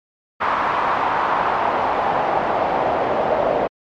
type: noise with band-pass filter sweep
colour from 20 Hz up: pink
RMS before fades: -19 dBFS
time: 0.4-3.68 s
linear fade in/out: 20 ms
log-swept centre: 1100 to 610 Hz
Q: 2.6
effects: low-pass 3000 Hz 12 dB/octave + MP3 64 kbps